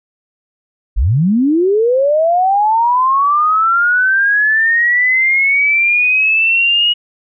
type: linear sweep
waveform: sine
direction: up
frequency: 38.89 to 2902 Hz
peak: -9 dBFS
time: 0.96-6.94 s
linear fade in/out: 20 ms
effects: none